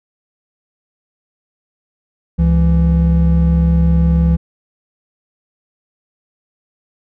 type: tone pair together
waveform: triangle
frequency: 69 / 167.37 Hz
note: C#2 / E3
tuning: -7 / +27 cents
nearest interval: octave + minor third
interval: 1534 cents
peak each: -10 dBFS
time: 2.38-4.37 s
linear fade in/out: 20 ms
effects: none